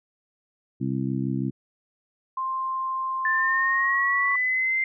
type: harmonic tone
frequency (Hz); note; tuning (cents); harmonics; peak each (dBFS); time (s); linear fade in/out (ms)
66; C2; +16; 2 / 3 / 4 / 5; -28 / -29 / -29 / -33; 0.8-1.51; 20
type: tone with pitch glide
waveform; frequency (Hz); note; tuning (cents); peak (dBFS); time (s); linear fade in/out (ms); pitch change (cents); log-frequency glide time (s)
sine; 1051 to 1111.6; C6 to C#6; +7 to +4; -25; 2.37-4.36; 5; +97; 3.4-4.15
type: linear sweep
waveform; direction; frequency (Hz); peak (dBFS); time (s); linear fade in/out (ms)
sine; up; 1760 to 2093; -21; 3.25-4.84; 2
effects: none